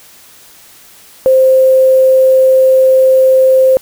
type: tone with quantisation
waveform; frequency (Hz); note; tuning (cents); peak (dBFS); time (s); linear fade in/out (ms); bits
sine; 523.3; C5; 0; -4; 1.26-3.77; 0; 5
effects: white hiss -40 dBFS RMS until 3.81 s